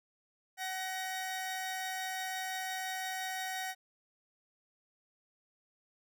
sawtooth tone pair together, 752 / 1882.9 Hz, F#5 / A#6, +28 / +17 cents, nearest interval octave + major third, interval 1589 cents, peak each -34 / -37 dBFS, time 0.57-3.75 s, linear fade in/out 50 ms, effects none

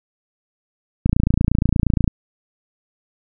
click train, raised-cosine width 5 ms, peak -3 dBFS, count 30, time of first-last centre 1.06-2.078 s, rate 28.5 Hz, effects none

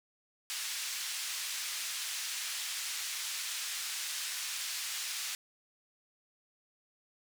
white band-pass noise, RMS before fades -38 dBFS, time 0.5-5.35 s, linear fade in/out 0 ms, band 1800 to 7700 Hz, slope 12 dB/octave, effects none

